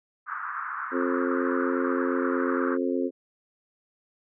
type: band-pass noise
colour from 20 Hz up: white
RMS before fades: -33 dBFS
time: 0.26-2.78 s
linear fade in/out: 50 ms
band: 1100 to 1500 Hz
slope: 48 dB/octave
type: harmonic tone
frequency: 88.5 Hz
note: F2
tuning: 23 cents sharp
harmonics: 3 / 4 / 5 / 6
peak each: -27 / -29 / -31 / -33 dBFS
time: 0.91-3.11 s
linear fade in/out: 50 ms
effects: none